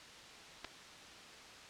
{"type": "clicks", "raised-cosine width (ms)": 0.2, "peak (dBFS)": -26, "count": 2, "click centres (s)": [0.645, 0.648], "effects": ["white hiss -53 dBFS RMS until 1.69 s", "low-pass 5000 Hz 12 dB/octave"]}